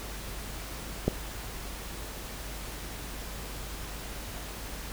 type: clicks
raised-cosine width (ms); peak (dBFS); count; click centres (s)
2; -10 / -26; 2; 1.08 / 1.085
effects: added 50 Hz sine -41 dBFS peak until 4.92 s + pink hiss -41 dBFS RMS until 4.92 s